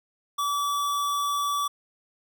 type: tone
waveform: square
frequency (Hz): 1151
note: D6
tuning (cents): -35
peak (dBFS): -25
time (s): 0.38-1.68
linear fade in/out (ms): 10
effects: none